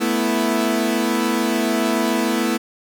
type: chord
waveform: sawtooth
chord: A suspended second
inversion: none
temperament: equal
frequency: 220 / 246.9 / 329.6 Hz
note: A3 / B3 / E4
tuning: 0 / 0 / 0 cents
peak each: -18 dBFS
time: 0-2.58 s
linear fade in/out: 20 ms
effects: none